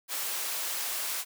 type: high-pass noise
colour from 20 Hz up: white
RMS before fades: -33 dBFS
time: 0.08-1.25 s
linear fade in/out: 50 ms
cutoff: 510 Hz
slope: 12 dB/octave
effects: none